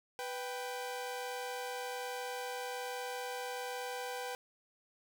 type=tone pair together; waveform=sawtooth; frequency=495.6 / 784 Hz; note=B4 / G5; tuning=+6 / 0 cents; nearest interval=minor sixth; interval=794 cents; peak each=-37 / -38 dBFS; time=0.19-4.35 s; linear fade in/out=0 ms; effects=none